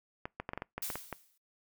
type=clicks; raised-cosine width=0.5 ms; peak=-22 dBFS; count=10; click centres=0.255 / 0.4 / 0.491 / 0.534 / 0.576 / 0.621 / 0.78 / 0.902 / 0.956 / 1.127 s
type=noise with exponential decay; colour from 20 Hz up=blue; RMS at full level=-35 dBFS; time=0.82-1.38 s; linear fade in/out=5 ms; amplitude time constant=120 ms
effects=noise-tail reverb RT60 0.2 s tail -26 dB re dry